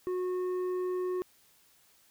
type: tone with tanh clipping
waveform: triangle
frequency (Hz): 364.9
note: F#4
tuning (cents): -24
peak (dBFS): -31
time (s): 0.07-1.22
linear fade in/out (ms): 0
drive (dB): 11
effects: white hiss -64 dBFS RMS until 2.1 s